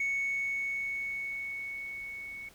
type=tone with level ramp; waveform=sine; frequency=2217 Hz; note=C#7; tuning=in tune; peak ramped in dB=-26 to -40 dBFS; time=0-2.49 s; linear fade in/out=5 ms; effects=tanh soft clip ceiling -26 dBFS + pink hiss -58 dBFS RMS until 2.54 s